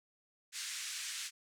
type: band-pass noise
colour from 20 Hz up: white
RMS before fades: -42 dBFS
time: 0.52-1.31 s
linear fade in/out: 50 ms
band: 1600 to 8400 Hz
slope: 24 dB/octave
effects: none